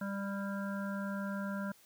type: harmonic tone with a mistuned harmonic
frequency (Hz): 198.2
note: G3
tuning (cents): +19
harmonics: 1 / 3 / 5 / 7 / 8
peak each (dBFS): -36 / -44 / -48 / -45 / -48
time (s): 0.01-1.72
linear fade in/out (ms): 5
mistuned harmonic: 8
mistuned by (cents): +19
effects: white hiss -63 dBFS RMS until 1.85 s